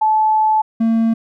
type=tone pair in turn; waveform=sine / triangle; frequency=867 / 226.5 Hz; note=A5 / A#3; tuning=-26 / -50 cents; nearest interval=octave + major seventh; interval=2324 cents; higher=first; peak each=-11 / -10 dBFS; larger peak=second; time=0.01-0.62 / 0.8-1.14 s; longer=first; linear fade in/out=10 ms; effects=none